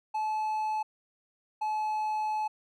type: tone pair in turn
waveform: triangle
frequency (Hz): 863 / 858.5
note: A5 / A5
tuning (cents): -34 / -43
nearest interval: unison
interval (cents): 9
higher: first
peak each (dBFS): -26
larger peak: neither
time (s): 0.14-0.83 / 1.61-2.48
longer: second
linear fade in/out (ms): 10
effects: none